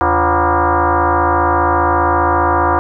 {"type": "tone with frequency modulation", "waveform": "sine", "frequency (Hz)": 134.5, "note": "C3", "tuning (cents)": 48, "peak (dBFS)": -10, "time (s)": [0.01, 2.79], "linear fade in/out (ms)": 0, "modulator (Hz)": 214, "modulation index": 5.7, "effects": []}